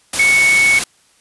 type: tone in noise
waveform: sine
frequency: 2217 Hz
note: C#7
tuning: in tune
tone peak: -9 dBFS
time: 0.19-0.79 s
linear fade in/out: 5 ms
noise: white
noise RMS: -19 dBFS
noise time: 0.13-0.84 s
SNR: +7 dB
effects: white hiss -54 dBFS RMS until 1.2 s + resampled to 24000 Hz